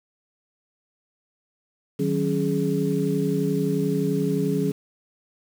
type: tone cluster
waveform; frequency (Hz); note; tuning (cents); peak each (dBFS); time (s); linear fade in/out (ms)
sine; 155.4 / 186.9 / 275.2 / 418.9; D#3 / F#3 / C#4 / G#4; -2 / +18 / -12 / +15; -26; 1.99-4.72; 10
effects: 7-bit